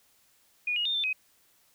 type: tone with pitch steps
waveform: sine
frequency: 2452 / 2878 / 3634 / 3551 / 2526 Hz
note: D#7 / F#7 / A#7 / A7 / D#7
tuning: -26 / -49 / -45 / +15 / +26 cents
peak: -26 dBFS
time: 0.67-1.13 s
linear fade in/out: 5 ms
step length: 92 ms
effects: white hiss -65 dBFS RMS until 1.74 s